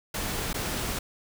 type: noise with dropouts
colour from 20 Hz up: pink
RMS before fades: -31 dBFS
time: 0.14-0.99 s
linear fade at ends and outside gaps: 5 ms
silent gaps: 0.531-0.542 s
effects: none